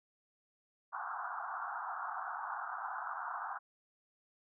white band-pass noise, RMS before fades -41 dBFS, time 0.92-3.59 s, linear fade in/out 20 ms, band 710 to 1500 Hz, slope 96 dB/octave, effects none

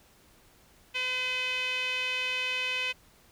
sawtooth tone with band-pass filter, 508 Hz, B4, 49 cents sharp, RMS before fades -31 dBFS, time 0.94-2.93 s, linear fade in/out 20 ms, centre 2700 Hz, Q 5.6, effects pink hiss -60 dBFS RMS until 3.31 s

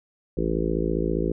harmonic tone, 55 Hz, A1, in tune, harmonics 1 / 3 / 4 / 5 / 6 / 7 / 8 / 9, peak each -29 / -29 / -33 / -32 / -29 / -29 / -31 / -33 dBFS, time 0.37-1.32 s, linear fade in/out 5 ms, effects none

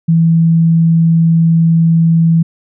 sine tone, 164.81 Hz, E3, in tune, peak -6 dBFS, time 0.08-2.43 s, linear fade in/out 10 ms, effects none

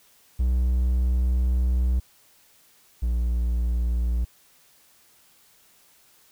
triangle tone pair in turn, 62.1 / 59.14 Hz, B1 / A#1, +10 / +26 cents, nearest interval minor second, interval 84 cents, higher first, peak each -17 / -19 dBFS, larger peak first, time 0.39-2 / 3.02-4.25 s, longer first, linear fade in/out 10 ms, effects white hiss -58 dBFS RMS until 6.31 s

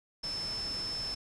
sine tone in noise, 5274 Hz, E8, in tune, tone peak -34 dBFS, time 0.23-1.15 s, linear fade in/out 10 ms, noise pink, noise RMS -44 dBFS, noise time 0.23-1.15 s, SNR +7 dB, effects resampled to 24000 Hz

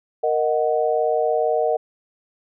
sine chord, D# minor, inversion second, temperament equal, 466.2 / 622.3 / 740 Hz, A#4 / D#5 / F#5, 0 / 0 / 0 cents, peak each -21 / -21 / -23 dBFS, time 0.23-1.77 s, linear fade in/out 10 ms, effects none

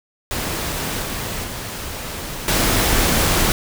pink noise with level steps, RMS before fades -24 / -26 / -29 / -17 dBFS, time 0.31-3.52 s, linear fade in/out 0 ms, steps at 1.02 / 1.44 / 2.48 s, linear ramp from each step 2 ms, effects none

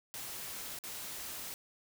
white noise with dropouts, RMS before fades -43 dBFS, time 0.14-1.54 s, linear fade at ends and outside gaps 0 ms, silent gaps 0.788-0.838 s, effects none

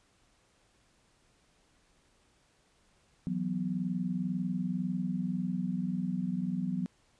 sine chord, E suspended second, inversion none, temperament equal, 164.81 / 185 / 246.9 Hz, E3 / F#3 / B3, 0 / 0 / 0 cents, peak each -37 / -32 / -36 dBFS, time 3.27-6.86 s, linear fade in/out 0 ms, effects pink hiss -68 dBFS RMS until 7.19 s + resampled to 22050 Hz

